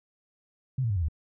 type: tone with pitch steps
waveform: sine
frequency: 130.81 / 114.54 / 100.29 / 87.81 / 76.89 Hz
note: C3 / A#2 / G2 / F2 / D#2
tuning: 0 / -30 / +40 / +10 / -20 cents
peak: -24 dBFS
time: 0.78-1.085 s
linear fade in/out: 5 ms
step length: 61 ms
effects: none